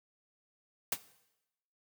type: noise with exponential decay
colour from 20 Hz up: white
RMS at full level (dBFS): -25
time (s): 0.92-0.99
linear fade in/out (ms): 5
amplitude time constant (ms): 15
effects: noise-tail reverb RT60 0.9 s tail -17 dB re dry + high-pass 100 Hz 12 dB/octave